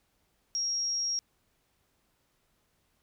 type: tone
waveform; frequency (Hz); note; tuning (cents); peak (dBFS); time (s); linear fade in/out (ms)
sine; 5600; F8; +4; -28; 0.55-1.19; 0
effects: pink hiss -73 dBFS RMS until 3.02 s